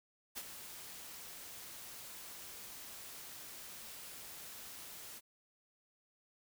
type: noise with ADSR envelope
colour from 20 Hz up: white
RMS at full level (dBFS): -42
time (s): 0.35-5.21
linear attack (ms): 27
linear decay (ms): 45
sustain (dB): -8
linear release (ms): 37
effects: none